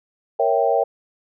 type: chord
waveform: sine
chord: A# diminished seventh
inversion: none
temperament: equal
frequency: 466.2 / 554.4 / 659.3 / 784 Hz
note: A#4 / C#5 / E5 / G5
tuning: 0 / 0 / 0 / 0 cents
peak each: -21 dBFS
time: 0.39-0.84 s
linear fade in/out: 10 ms
effects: none